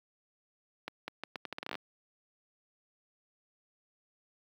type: accelerating click train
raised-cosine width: 0.3 ms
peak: -21 dBFS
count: 14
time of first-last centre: 0.88-1.753 s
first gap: 200 ms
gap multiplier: 0.78
effects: high-pass 200 Hz 12 dB/octave + 10-bit